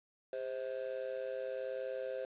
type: tone with amplitude modulation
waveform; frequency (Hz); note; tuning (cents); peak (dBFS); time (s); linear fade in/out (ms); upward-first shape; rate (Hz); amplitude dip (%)
triangle; 523.3; C5; 0; -31; 0.33-2.25; 2; sine; 121; 95
effects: resampled to 8000 Hz + 10-bit